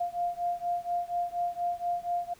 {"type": "beating tone pair", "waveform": "sine", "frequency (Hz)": [698.5, 702.7], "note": ["F5", "F5"], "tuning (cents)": [0, 10], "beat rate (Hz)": 4.2, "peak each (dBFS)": [-31, -32], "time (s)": [0, 2.34], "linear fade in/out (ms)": 10, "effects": ["pink hiss -58 dBFS RMS until 2.39 s"]}